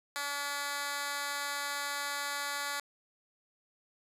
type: tone with high-pass filter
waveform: 10% pulse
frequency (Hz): 285.6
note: D4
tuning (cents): -48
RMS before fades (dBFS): -36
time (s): 0.16-2.8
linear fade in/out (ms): 0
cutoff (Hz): 1200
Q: 0.62
effects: resampled to 32000 Hz + 10-bit